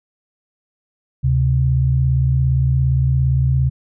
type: tone pair together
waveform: sine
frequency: 73.42 / 130.82 Hz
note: D2 / C3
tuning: 0 / 0 cents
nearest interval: minor seventh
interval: 1000 cents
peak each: -18 / -14 dBFS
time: 1.23-3.7 s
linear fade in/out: 20 ms
effects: none